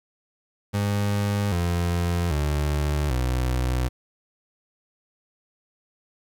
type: tone with pitch steps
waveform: 30% pulse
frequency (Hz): 101.9 / 86.68 / 73.74 / 62.73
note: G#2 / F2 / D2 / B1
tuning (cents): -32 / -12 / +8 / +28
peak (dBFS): -19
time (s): 0.73-3.89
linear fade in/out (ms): 20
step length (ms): 790
effects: 10-bit